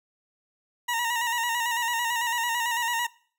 20% pulse tone with vibrato, 942 Hz, A#5, 18 cents sharp, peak -20 dBFS, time 0.88-3.07 s, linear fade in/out 10 ms, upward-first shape square, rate 9 Hz, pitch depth 43 cents each way, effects noise-tail reverb RT60 0.5 s tail -22 dB re dry

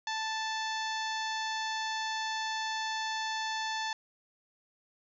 harmonic tone with a mistuned harmonic, 880 Hz, A5, in tune, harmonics 1 / 2 / 3 / 4 / 5 / 6 / 7 / 8, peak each -35 / -37 / -45 / -41 / -43 / -46 / -47 / -53 dBFS, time 0.07-3.93 s, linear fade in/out 2 ms, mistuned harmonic 8, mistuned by -51 cents, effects none

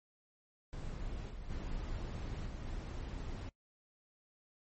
brown noise with level steps, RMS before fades -42 / -47 / -40 / -43 / -41 dBFS, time 0.73-3.49 s, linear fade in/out 0 ms, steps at 1.29 / 1.49 / 2.46 / 2.65 s, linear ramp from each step 20 ms, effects noise-tail reverb RT60 0.1 s tail -21 dB re dry + MP3 32 kbps

